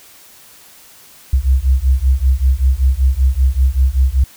sine beating tone pair, 63.2 / 68.4 Hz, B1 / C#2, +41 / -23 cents, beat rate 5.2 Hz, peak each -13 dBFS, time 1.33-4.24 s, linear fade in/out 5 ms, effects white hiss -43 dBFS RMS until 4.36 s

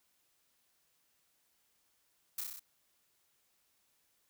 blue noise with echo, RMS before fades -37 dBFS, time 2.38-2.41 s, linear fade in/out 5 ms, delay 31 ms, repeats 6, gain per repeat -2 dB, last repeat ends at 2.596 s, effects white hiss -75 dBFS RMS until 4.29 s

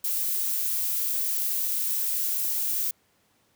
violet noise, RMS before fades -27 dBFS, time 0.04-2.91 s, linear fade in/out 5 ms, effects pink hiss -66 dBFS RMS until 3.55 s + high-pass 100 Hz 12 dB/octave

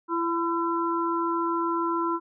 harmonic tone, 336.6 Hz, E4, 36 cents sharp, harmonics 1 / 3 / 4, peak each -27 / -27 / -31 dBFS, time 0.08-2.2 s, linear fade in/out 50 ms, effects none

